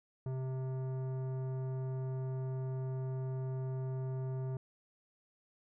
sine tone with tanh clipping, 130.7 Hz, C3, 1 cent flat, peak -37 dBFS, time 0.26-4.57 s, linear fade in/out 2 ms, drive 14 dB, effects none

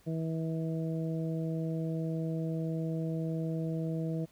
harmonic tone, 161.7 Hz, E3, 33 cents flat, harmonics 1 / 2 / 3 / 4, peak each -32 / -38 / -41 / -44 dBFS, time 0.06-4.26 s, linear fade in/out 20 ms, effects pink hiss -64 dBFS RMS until 4.31 s

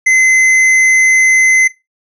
triangle tone with hard clipping, 2051 Hz, C7, 35 cents flat, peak -7 dBFS, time 0.06-1.68 s, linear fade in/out 10 ms, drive 11 dB, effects noise-tail reverb RT60 0.2 s tail -18 dB re dry

